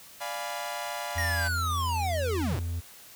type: chord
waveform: sawtooth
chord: D diminished seventh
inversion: none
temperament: equal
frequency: 587.3 / 698.5 / 830.6 / 987.8 Hz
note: D5 / F5 / Ab5 / Cb6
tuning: 0 / 0 / 0 / 0 cents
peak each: -35 / -33 / -35 / -35 dBFS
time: 0.2-1.49 s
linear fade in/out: 20 ms
type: tone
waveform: triangle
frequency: 84.7 Hz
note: E2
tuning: 48 cents sharp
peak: -27 dBFS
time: 1.15-2.81 s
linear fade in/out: 20 ms
type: linear sweep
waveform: square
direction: down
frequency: 1900 to 72.5 Hz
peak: -29 dBFS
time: 1.18-2.59 s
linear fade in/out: 0 ms
effects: white hiss -50 dBFS RMS until 3.15 s